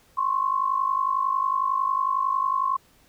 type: tone pair together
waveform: sine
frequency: 1046.5 / 1097.5 Hz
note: C6 / C#6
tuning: 0 / -18 cents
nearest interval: minor second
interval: 82 cents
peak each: -24 dBFS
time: 0.17-2.77 s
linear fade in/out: 10 ms
effects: pink hiss -59 dBFS RMS until 3.08 s